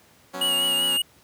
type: chord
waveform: 10% pulse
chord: F# suspended fourth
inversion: none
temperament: equal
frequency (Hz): 185 / 246.9 / 277.2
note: F#3 / B3 / C#4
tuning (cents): 0 / 0 / 0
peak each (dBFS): -28 / -32 / -26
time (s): 0.33-0.98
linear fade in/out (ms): 20
type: tone with vibrato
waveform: square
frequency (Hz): 2880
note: F#7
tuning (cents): -47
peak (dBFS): -21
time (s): 0.41-1.02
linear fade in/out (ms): 5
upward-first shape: triangle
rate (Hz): 5.1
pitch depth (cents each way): 40
effects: pink hiss -56 dBFS RMS until 1.23 s + high-pass 80 Hz 12 dB/octave